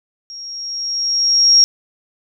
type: tone with level ramp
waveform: sine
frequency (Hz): 5588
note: F8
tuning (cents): 0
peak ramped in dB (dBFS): -30 to -5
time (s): 0.3-1.64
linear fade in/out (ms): 0
effects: none